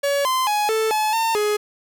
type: tone with pitch steps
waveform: 45% pulse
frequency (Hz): 565 / 1035 / 837 / 440.9 / 858 / 905 / 419.1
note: C#5 / C6 / G#5 / A4 / A5 / A5 / G#4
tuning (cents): +33 / -19 / +13 / +4 / -44 / +48 / +16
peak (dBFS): -18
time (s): 0.03-1.57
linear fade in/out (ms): 10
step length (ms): 220
effects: none